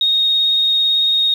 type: tone with vibrato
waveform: sine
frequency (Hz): 3729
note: A#7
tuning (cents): 0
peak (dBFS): -12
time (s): 0.01-1.34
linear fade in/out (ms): 2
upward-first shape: sine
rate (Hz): 18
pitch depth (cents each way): 13
effects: 7-bit